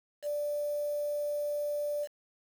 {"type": "tone with quantisation", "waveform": "sine", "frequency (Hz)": 587.3, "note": "D5", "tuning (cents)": 0, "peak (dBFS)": -30, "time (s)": [0.22, 2.08], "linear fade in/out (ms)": 50, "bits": 8, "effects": []}